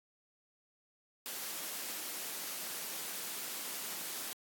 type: high-pass noise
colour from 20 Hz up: white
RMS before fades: -41 dBFS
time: 1.26-4.33 s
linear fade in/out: 0 ms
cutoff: 180 Hz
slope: 24 dB/octave
effects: AAC 64 kbps